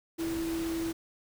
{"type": "tone in noise", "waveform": "sine", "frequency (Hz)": 329.6, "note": "E4", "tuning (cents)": 0, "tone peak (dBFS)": -30, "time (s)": [0.18, 0.93], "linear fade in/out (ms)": 20, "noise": "pink", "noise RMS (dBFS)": -41, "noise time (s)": [0.18, 0.93], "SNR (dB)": 8, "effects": []}